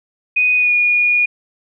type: tone with pitch glide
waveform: sine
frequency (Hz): 2489 to 2443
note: D#7 to D#7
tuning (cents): 0 to -32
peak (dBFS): -11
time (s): 0.36-1.26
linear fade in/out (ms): 10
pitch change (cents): -32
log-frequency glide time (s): 0.56-0.73
effects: none